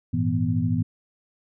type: tone cluster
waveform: sine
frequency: 100.8 / 114.2 / 164.6 / 245.7 Hz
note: G2 / A#2 / E3 / B3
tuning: +49 / -35 / -2 / -9 cents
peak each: -26 dBFS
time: 0.13-0.83 s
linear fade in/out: 10 ms
effects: none